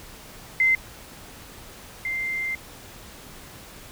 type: tone pair in turn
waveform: sine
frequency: 2072 / 2090 Hz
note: C7 / C7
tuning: -17 / -2 cents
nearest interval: unison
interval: 15 cents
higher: second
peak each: -16 / -25 dBFS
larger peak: first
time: 0.6-0.75 / 2.05-2.55 s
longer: second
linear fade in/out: 2 ms
effects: pink hiss -44 dBFS RMS until 3.91 s